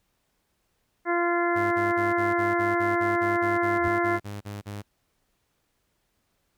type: harmonic tone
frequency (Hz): 345.7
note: F4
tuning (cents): -18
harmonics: 1 / 2 / 3 / 4 / 5 / 6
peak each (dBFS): -25 / -28 / -30 / -31 / -32 / -33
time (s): 1.05-4.2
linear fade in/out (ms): 50
type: tone bursts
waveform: sawtooth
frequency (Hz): 102.3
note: G#2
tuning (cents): -26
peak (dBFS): -30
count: 16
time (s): 1.55-4.825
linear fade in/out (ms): 20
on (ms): 170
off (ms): 37
type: tone with exponential growth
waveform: triangle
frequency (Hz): 85.4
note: F2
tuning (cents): -38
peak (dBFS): -28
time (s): 3.68-3.88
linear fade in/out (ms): 0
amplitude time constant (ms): 43
effects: pink hiss -73 dBFS RMS until 6.57 s